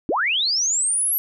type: linear sweep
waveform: sine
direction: up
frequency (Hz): 232.1 to 11840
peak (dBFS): -18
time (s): 0.09-1.18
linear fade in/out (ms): 0
effects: none